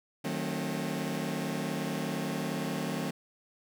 sawtooth chord, D# diminished seventh, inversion none, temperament just, 155.56 / 186.68 / 224 / 268.8 Hz, D#3 / F#3 / A3 / C4, 0 / +16 / +31 / +47 cents, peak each -33 dBFS, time 0.24-3.11 s, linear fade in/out 10 ms, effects none

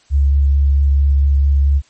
sine tone with vibrato, 69.9 Hz, C#2, 15 cents sharp, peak -9 dBFS, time 0.1-1.82 s, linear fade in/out 50 ms, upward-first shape sine, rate 4.5 Hz, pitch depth 12 cents each way, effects white hiss -53 dBFS RMS until 1.89 s + MP3 32 kbps

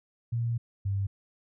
sine tone pair in turn, 117.3 / 98.64 Hz, A#2 / G2, +11 / +11 cents, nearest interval minor third, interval 300 cents, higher first, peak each -26 dBFS, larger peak neither, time 0.32-0.58 / 0.85-1.07 s, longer first, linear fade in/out 10 ms, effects none

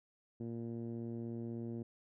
10% pulse tone with low-pass filter, 116.3 Hz, A#2, 4 cents flat, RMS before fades -42 dBFS, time 0.4-1.83 s, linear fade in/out 5 ms, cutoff 290 Hz, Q 1.4, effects none

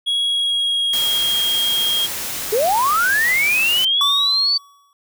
triangle tone with pitch glide, 3322 to 3248 Hz, G#7 to G#7, 0 to -39 cents, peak -15 dBFS, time 0.06-2.07 s, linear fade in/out 20 ms, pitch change -39 cents, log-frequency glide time 0.2-1.39 s
white noise, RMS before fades -26 dBFS, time 0.93-3.85 s, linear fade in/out 5 ms
sine linear sweep, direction up, 400 to 4580 Hz, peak -14 dBFS, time 2.52-4.58 s, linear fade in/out 10 ms
square tone with exponential decay, 1130 Hz, C#6, 33 cents sharp, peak -18 dBFS, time 4.01-4.93 s, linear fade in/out 1 ms, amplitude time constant 200 ms
effects none

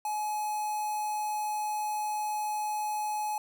square tone with notch filter, 847 Hz, G#5, 34 cents sharp, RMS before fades -32 dBFS, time 0.05-3.38 s, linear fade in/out 2 ms, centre 3300 Hz, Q 0.8, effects none

